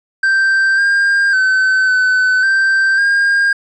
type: tone with pitch steps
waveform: triangle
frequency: 1567 / 1603 / 1527 / 1512 / 1566 / 1613 Hz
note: G6 / G6 / G6 / F#6 / G6 / G6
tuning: -1 / +38 / -46 / +37 / -2 / +49 cents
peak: -8 dBFS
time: 0.23-3.53 s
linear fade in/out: 5 ms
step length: 550 ms
effects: resampled to 22050 Hz